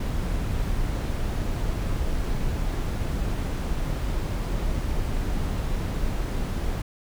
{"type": "noise", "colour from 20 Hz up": "brown", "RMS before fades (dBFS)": -26, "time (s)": [0, 6.82], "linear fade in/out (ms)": 5, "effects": []}